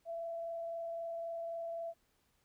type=tone with frequency modulation; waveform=sine; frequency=670 Hz; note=E5; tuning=28 cents sharp; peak=-38 dBFS; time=0.05-1.94 s; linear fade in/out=50 ms; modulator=23.8 Hz; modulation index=0.25; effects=pink hiss -75 dBFS RMS until 2.44 s